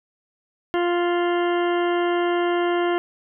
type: harmonic tone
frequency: 349.2 Hz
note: F4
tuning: in tune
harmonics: 1 / 2 / 3 / 4 / 5 / 6 / 8 / 9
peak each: -20 / -26 / -30 / -32 / -34 / -36 / -38 / -39 dBFS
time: 0.74-2.98 s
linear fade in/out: 0 ms
effects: none